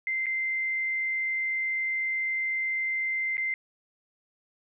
sine tone with dropouts, 2082 Hz, C7, 9 cents flat, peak -26 dBFS, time 0.07-3.54 s, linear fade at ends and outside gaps 1 ms, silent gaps 0.259-0.266 / 3.369-3.379 s, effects none

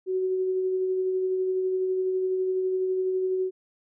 sine tone with tremolo, 373.6 Hz, F#4, 17 cents sharp, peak -22 dBFS, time 0.06-3.51 s, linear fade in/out 50 ms, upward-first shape sine, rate 12 Hz, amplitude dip 25%, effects none

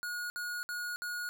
square tone bursts, 1445 Hz, F#6, 41 cents flat, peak -36 dBFS, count 4, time 0.03-1.29 s, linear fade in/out 0 ms, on 270 ms, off 60 ms, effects none

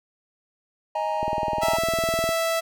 triangle chord, D# suspended fourth, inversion none, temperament equal with one note detuned, 625.1 / 830.6 / 932.3 Hz, D#5 / G#5 / A#5, +8 / 0 / 0 cents, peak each -26 dBFS, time 0.95-1.77 s, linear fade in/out 5 ms
click train, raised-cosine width 2 ms, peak -18 dBFS, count 22, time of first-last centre 1.23-2.291 s, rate 19.8 Hz
sawtooth tone, 659 Hz, E5, 1 cent flat, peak -18 dBFS, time 1.61-2.61 s, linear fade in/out 20 ms
effects none

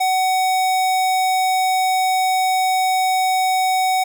square tone, 750 Hz, F#5, 23 cents sharp, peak -16 dBFS, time 0-4.04 s, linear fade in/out 10 ms, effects none

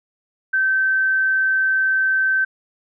sine tone, 1546 Hz, G6, 24 cents flat, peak -15 dBFS, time 0.53-2.45 s, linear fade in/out 10 ms, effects none

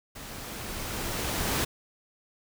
pink noise with level ramp, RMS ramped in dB -42 to -27 dBFS, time 0.15-1.65 s, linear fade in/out 10 ms, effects none

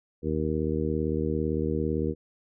harmonic tone, 77.78 Hz, D#2, in tune, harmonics 1 / 2 / 3 / 4 / 5 / 6, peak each -32 / -32 / -32 / -32 / -32 / -32 dBFS, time 0.22-2.15 s, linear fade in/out 50 ms, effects none

